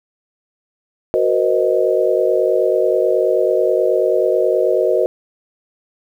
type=chord; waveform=sine; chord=C half-diminished seventh; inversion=second; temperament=equal with one note detuned; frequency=370 / 466.2 / 515.5 / 622.3 Hz; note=Gb4 / Bb4 / C5 / Eb5; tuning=0 / 0 / -26 / 0 cents; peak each=-18 dBFS; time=1.14-5.06 s; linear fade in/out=0 ms; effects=8-bit